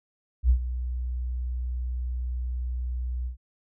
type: tone with ADSR envelope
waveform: sine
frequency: 61.74 Hz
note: B1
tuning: in tune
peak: -14 dBFS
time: 0.43-3.37 s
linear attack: 68 ms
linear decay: 84 ms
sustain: -13 dB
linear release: 110 ms
effects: none